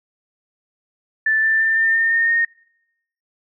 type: tone with pitch steps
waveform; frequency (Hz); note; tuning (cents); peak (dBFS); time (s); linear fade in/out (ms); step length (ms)
sine; 1760 / 1774.3 / 1788.7 / 1803.2 / 1817.9 / 1832.6 / 1847.5; A6 / A6 / A6 / A6 / A#6 / A#6 / A#6; 0 / +14 / +28 / +42 / -44 / -30 / -16; -14; 1.26-2.45; 5; 170
effects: noise-tail reverb RT60 0.8 s tail -25 dB re dry